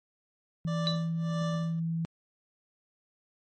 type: tone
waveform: sine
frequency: 164.81 Hz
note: E3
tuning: in tune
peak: -28 dBFS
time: 0.65-2.05 s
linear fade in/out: 0 ms
type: tone with tremolo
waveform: 25% pulse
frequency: 587.3 Hz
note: D5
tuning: in tune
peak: -30 dBFS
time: 0.67-1.8 s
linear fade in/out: 10 ms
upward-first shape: sine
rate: 1.6 Hz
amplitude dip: 95%
type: tone with exponential decay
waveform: sine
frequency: 3962 Hz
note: B7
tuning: 5 cents sharp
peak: -23 dBFS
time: 0.87-1.03 s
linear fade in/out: 0 ms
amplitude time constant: 34 ms
effects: low-pass 6000 Hz 12 dB/octave + MP3 32 kbps